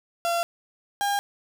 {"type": "tone pair in turn", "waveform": "35% pulse", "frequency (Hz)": [684, 807.1], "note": ["F5", "G#5"], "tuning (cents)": [-36, -50], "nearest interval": "minor third", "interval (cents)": 286, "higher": "second", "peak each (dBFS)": -21, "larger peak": "neither", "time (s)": [[0.25, 0.43], [1.01, 1.19]], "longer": "neither", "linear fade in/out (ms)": 0, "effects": []}